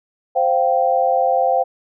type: chord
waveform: sine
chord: C suspended fourth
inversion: none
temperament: equal with one note detuned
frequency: 523.3 / 698.5 / 778.6 Hz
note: C5 / F5 / G5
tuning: 0 / 0 / -12 cents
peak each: -18 dBFS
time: 0.35-1.64 s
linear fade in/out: 20 ms
effects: none